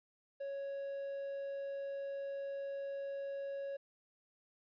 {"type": "tone", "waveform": "triangle", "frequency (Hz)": 554.4, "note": "C#5", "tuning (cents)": 0, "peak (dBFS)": -37, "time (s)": [0.4, 3.77], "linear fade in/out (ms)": 10, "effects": ["resampled to 11025 Hz", "13-bit"]}